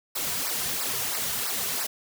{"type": "noise with flanger", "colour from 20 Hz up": "white", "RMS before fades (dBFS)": -29, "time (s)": [0.15, 1.87], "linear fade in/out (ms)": 10, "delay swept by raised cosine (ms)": [0.29, 3.69], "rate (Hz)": 3, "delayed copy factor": -1, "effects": []}